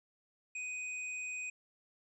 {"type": "tone", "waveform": "square", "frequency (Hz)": 2497, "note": "D#7", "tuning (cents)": 6, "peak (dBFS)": -39, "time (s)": [0.55, 1.5], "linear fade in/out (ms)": 5, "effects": ["resampled to 24000 Hz"]}